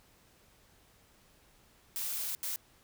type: noise bursts at uneven times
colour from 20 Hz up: blue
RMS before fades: -36 dBFS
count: 2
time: 1.96-2.35 / 2.43-2.56 s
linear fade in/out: 0 ms
effects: pink hiss -64 dBFS RMS until 2.83 s